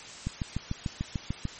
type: click train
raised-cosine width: 5 ms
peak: -17 dBFS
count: 9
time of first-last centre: 0.27-1.453 s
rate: 6.76 Hz
effects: white hiss -44 dBFS RMS until 1.59 s + MP3 32 kbps